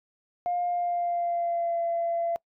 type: tone with pitch glide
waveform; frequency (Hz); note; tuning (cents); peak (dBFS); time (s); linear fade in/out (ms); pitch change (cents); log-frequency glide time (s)
sine; 707 to 679; F5 to F5; +21 to -49; -24; 0.46-2.36; 0; -70; 0.64-1.81
effects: noise-tail reverb RT60 0.1 s tail -24 dB re dry + tanh soft clip ceiling -20 dBFS